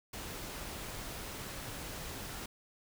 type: noise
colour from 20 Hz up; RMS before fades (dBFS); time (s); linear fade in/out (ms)
pink; -43; 0.13-2.46; 5
effects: none